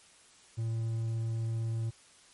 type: tone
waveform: triangle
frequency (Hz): 113.5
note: A#2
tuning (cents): -46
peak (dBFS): -28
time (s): 0.57-1.91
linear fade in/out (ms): 20
effects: white hiss -59 dBFS RMS until 2.33 s + MP3 48 kbps